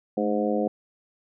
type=harmonic tone with a mistuned harmonic; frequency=103.83 Hz; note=G#2; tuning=in tune; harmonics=2 / 3 / 4 / 5 / 6 / 7; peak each=-27 / -29 / -30 / -27 / -34 / -32 dBFS; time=0.17-0.68 s; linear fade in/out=5 ms; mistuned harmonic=2; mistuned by=+49 cents; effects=none